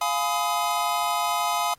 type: chord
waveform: square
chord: F half-diminished seventh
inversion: none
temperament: just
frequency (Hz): 698.5 / 838.1 / 1005.8 / 1257.2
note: F5 / Ab5 / Cb6 / Eb6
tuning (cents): 0 / +16 / +31 / +18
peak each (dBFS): -29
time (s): 0.01-1.74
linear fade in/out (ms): 5
effects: pink hiss -61 dBFS RMS until 1.78 s + AAC 48 kbps